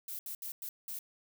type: noise bursts at uneven times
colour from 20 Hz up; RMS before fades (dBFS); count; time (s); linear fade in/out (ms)
violet; -41; 5; 0.08-0.19 / 0.26-0.35 / 0.42-0.52 / 0.62-0.69 / 0.88-0.99; 2
effects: none